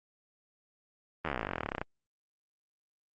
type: slowing click train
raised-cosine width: 0.5 ms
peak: -17 dBFS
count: 28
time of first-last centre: 1.25-1.815 s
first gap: 12 ms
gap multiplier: 1.04
effects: Opus 24 kbps